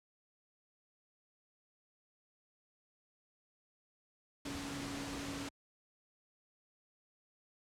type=tone in noise; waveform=sine; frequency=280 Hz; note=C#4; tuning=18 cents sharp; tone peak=-43 dBFS; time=4.45-5.49 s; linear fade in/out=5 ms; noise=pink; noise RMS=-43 dBFS; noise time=4.45-5.49 s; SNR=-3 dB; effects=high-pass 60 Hz 12 dB/octave + low-pass 8000 Hz 12 dB/octave